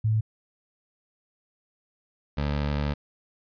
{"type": "tone pair in turn", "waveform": ["sine", "20% pulse"], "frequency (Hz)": [109.4, 72.7], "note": ["A2", "D2"], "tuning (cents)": [-9, -17], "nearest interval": "perfect fifth", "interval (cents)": 708, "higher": "first", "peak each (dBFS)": -20, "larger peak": "neither", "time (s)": [[0.04, 0.21], [2.37, 2.94]], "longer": "second", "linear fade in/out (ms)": 10, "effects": ["resampled to 11025 Hz"]}